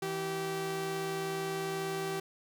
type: tone pair together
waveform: sawtooth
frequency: 162.61 / 387.2 Hz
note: E3 / G4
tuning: -23 / -21 cents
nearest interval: octave + minor third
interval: 1502 cents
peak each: -36 / -30 dBFS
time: 0.02-2.2 s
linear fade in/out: 5 ms
effects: none